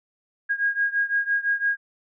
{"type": "beating tone pair", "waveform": "sine", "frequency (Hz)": [1632, 1637.9], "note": ["G#6", "G#6"], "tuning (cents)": [-31, -24], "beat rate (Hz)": 5.9, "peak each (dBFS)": [-23, -25], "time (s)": [0.49, 1.77], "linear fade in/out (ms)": 20, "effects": []}